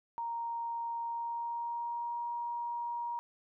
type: tone with pitch glide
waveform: sine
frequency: 932.3 to 947.5 Hz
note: A#5 to A#5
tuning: 0 to +28 cents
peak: -34 dBFS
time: 0.18-3.19 s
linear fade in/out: 0 ms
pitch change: +28 cents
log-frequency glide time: 1.04-2.24 s
effects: none